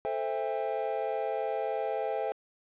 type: chord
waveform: triangle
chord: A minor seventh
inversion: none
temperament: equal with one note detuned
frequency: 440 / 523.3 / 659.3 / 802.8 Hz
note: A4 / C5 / E5 / G5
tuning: 0 / 0 / 0 / +41 cents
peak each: -33 dBFS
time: 0.05-2.32 s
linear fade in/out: 0 ms
effects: resampled to 8000 Hz + 10-bit